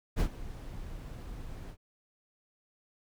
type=noise with ADSR envelope; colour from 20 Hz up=brown; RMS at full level=-24 dBFS; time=0.16-1.77 s; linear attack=43 ms; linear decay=78 ms; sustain=-18 dB; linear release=72 ms; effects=none